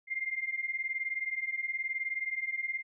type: beating tone pair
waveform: sine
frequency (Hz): 2093 / 2112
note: C7 / C7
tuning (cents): 0 / +16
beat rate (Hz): 19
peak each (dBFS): -36 / -34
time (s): 0.07-2.83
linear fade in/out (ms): 50
effects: none